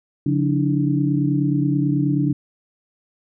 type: tone cluster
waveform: sine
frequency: 142.1 / 179.3 / 290.7 / 320 Hz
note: C#3 / F3 / D4 / D#4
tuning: +43 / +46 / -18 / +49 cents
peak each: -20 / -25 / -20 / -27 dBFS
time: 0.26-2.33 s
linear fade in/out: 5 ms
effects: none